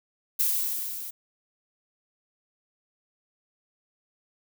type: noise with level ramp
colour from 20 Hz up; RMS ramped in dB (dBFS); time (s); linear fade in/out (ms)
violet; -23 to -38; 0.39-1.11; 10
effects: none

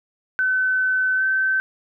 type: tone with pitch glide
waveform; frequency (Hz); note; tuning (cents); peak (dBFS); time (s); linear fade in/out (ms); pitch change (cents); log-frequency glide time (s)
sine; 1518 to 1541; F#6 to G6; +44 to -30; -17; 0.39-1.6; 0; +26; 1.16-1.23
effects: none

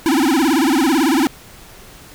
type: tone with vibrato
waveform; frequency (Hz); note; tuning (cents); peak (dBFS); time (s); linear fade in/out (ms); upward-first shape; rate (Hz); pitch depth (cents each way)
square; 293.7; D4; 0; -13; 0.06-1.27; 0; sine; 18; 260
effects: pink hiss -41 dBFS RMS until 2.14 s

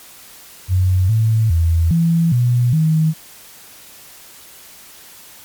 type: tone with pitch steps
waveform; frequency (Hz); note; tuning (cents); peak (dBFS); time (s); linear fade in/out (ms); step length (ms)
sine; 92.4 / 111.1 / 83 / 166.6 / 122.1 / 158.1; F#2 / A2 / E2 / E3 / B2 / D#3; -2 / +17 / +12 / +19 / -19 / +28; -11; 0.68-3.14; 50; 410
effects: white hiss -41 dBFS RMS until 5.44 s + MP3 96 kbps

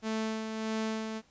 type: tone with tremolo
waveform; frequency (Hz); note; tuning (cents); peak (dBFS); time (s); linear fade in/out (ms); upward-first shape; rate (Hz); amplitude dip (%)
sawtooth; 220; A3; 0; -26; 0.02-1.22; 50; sine; 1.6; 45
effects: pink hiss -65 dBFS RMS until 1.3 s + resampled to 16000 Hz

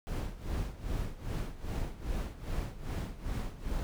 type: noise with tremolo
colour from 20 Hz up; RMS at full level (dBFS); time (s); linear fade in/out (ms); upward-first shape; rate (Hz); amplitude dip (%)
brown; -33; 0.07-3.83; 0; sine; 2.5; 80
effects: none

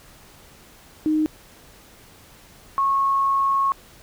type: tone pair in turn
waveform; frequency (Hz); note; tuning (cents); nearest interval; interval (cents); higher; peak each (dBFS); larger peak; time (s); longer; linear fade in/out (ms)
sine; 309.3 / 1095.2; D#4 / C#6; -10 / -21; octave + minor seventh; 2189; second; -17 / -17; neither; 1.06-1.26 / 2.78-3.72; second; 0
effects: pink hiss -49 dBFS RMS until 4.02 s

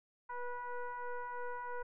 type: tone with frequency modulation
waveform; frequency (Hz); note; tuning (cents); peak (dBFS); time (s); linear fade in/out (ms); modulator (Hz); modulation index
sine; 487.5; B4; -23; -38; 0.29-1.83; 10; 489; 1.9
effects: none

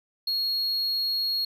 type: tone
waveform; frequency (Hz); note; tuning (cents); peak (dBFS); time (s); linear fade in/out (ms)
triangle; 4302; C8; +47; -23; 0.27-1.45; 5
effects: none

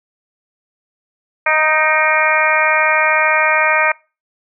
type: harmonic tone with a mistuned harmonic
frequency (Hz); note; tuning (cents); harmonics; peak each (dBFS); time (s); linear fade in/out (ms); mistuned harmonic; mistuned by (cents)
311.1; D#4; 0; 2 / 3 / 4 / 5 / 6 / 7 / 8; -19 / -19 / -19 / -19 / -19 / -19 / -19; 1.46-3.92; 5; 8; -69
effects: noise-tail reverb RT60 0.3 s tail -24 dB re dry

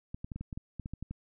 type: clicks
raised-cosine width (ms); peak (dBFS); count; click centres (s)
5; -26; 12; 0.145 / 0.245 / 0.318 / 0.36 / 0.41 / 0.528 / 0.575 / 0.797 / 0.859 / 0.936 / 1.026 / 1.11
effects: none

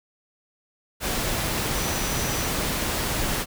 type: tone in noise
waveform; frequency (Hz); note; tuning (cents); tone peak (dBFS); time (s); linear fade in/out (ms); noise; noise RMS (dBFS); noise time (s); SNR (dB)
sine; 5920; F#8; 0; -35; 1.72-2.5; 50; pink; -26; 1-3.46; -12
effects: none

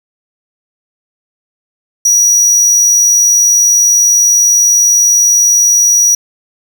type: tone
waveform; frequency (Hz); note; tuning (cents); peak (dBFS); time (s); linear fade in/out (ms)
square; 5800; F#8; -35; -6; 2.05-6.15; 5
effects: none

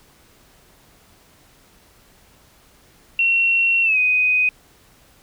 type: tone with pitch glide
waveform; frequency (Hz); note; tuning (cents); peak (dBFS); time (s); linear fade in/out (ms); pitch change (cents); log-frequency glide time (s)
sine; 2726 to 2500; F7 to D#7; -43 to +8; -14; 3.19-4.49; 2; -149; 3.83-3.98
effects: pink hiss -53 dBFS RMS until 5.22 s

